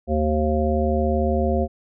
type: harmonic tone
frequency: 76.5 Hz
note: D#2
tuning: 29 cents flat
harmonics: 1 / 3 / 5 / 7 / 9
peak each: -22 / -24 / -26 / -25 / -26 dBFS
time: 0.07-1.68 s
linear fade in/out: 50 ms
effects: none